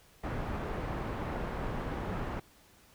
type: low-pass noise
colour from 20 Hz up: pink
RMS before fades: -36 dBFS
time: 0.23-2.4 s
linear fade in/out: 10 ms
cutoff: 1400 Hz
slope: 12 dB/octave
effects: pink hiss -61 dBFS RMS until 2.94 s